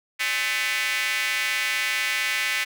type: tone with high-pass filter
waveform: square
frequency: 117.8 Hz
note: A#2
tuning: 19 cents sharp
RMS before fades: -25 dBFS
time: 0.19-2.65 s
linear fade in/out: 20 ms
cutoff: 2100 Hz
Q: 3.2
effects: none